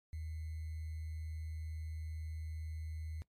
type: tone with sample-and-hold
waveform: sine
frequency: 78.9 Hz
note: D#2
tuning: 25 cents sharp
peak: -40 dBFS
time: 0.13-3.22 s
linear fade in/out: 0 ms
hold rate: 2100 Hz
effects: noise-tail reverb RT60 0.1 s tail -19 dB re dry + MP3 64 kbps